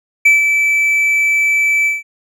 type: tone with ADSR envelope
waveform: triangle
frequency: 2314 Hz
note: D7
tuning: 26 cents flat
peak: -3 dBFS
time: 0.25-2.03 s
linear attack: 9 ms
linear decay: 150 ms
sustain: -6 dB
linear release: 170 ms
effects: none